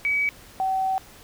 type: tone pair in turn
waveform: sine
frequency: 2276 / 762.6 Hz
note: C#7 / G5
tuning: +45 / -48 cents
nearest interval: octave + perfect fifth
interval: 1893 cents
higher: first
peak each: -20 / -21 dBFS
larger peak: first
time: 0.05-0.29 / 0.6-0.98 s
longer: second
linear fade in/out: 0 ms
effects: pink hiss -48 dBFS RMS until 1.23 s